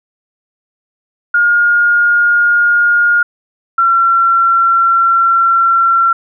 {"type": "tone pair in turn", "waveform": "sine", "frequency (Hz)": [1423, 1360.1], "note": ["F6", "F6"], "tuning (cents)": [32, -46], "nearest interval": "minor second", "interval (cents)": 78, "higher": "first", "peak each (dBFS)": -7, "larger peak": "neither", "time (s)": [[1.34, 3.23], [3.78, 6.13]], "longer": "second", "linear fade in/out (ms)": 5, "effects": []}